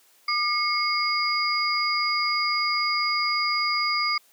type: tone cluster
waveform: sine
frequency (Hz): 1201 / 2170 / 4866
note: D6 / C#7 / D#8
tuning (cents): +38 / -37 / -39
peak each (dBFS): -26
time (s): 0.28-4.18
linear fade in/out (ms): 5
effects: white hiss -59 dBFS RMS until 4.32 s + high-pass 300 Hz 12 dB/octave